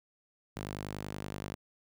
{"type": "tone with high-pass filter", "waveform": "sawtooth", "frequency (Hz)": 50.5, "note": "G#1", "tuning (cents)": -48, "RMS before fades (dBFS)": -41, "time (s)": [0.56, 1.55], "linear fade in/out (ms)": 10, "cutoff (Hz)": 120, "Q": 0.74, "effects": []}